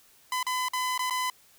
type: tone with dropouts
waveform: sawtooth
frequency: 1010 Hz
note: B5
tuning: 39 cents sharp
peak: -23 dBFS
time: 0.32-1.3 s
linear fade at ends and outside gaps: 2 ms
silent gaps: 0.429-0.466 / 0.685-0.734 / 0.978-0.992 / 1.099-1.107 s
effects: white hiss -59 dBFS RMS until 1.58 s